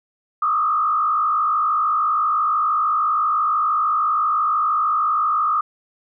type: tone with frequency modulation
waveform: sine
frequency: 1229 Hz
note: D#6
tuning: 22 cents flat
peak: -16 dBFS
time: 0.42-5.61 s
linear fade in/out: 5 ms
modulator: 53 Hz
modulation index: 1.1
effects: none